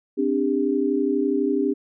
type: chord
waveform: sine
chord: C suspended second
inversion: none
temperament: equal with one note detuned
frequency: 261.6 / 293.7 / 399.1 Hz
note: C4 / D4 / G4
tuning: 0 / 0 / +31 cents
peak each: -24 / -23 / -23 dBFS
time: 0.17-1.74 s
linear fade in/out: 20 ms
effects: none